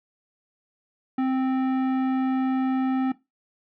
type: tone with tanh clipping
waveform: triangle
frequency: 261.6 Hz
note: C4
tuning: in tune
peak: -23 dBFS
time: 1.18-3.12 s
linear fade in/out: 5 ms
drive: 18 dB
effects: noise-tail reverb RT60 0.2 s tail -17 dB re dry